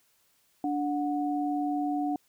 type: tone pair together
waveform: sine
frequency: 292.1 / 732.4 Hz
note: D4 / F#5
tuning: -9 / -18 cents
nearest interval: octave + major third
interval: 1591 cents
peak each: -28 / -31 dBFS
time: 0.64-2.16 s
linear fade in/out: 2 ms
effects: white hiss -68 dBFS RMS until 2.28 s